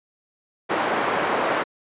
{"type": "band-pass noise", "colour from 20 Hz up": "pink", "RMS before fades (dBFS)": -23, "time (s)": [0.69, 1.64], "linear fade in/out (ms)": 20, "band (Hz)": [430, 1600], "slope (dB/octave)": 12, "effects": ["resampled to 8000 Hz"]}